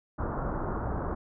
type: low-pass noise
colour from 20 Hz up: pink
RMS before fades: -32 dBFS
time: 0.18-1.15 s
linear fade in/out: 10 ms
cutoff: 1400 Hz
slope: 48 dB/octave
effects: none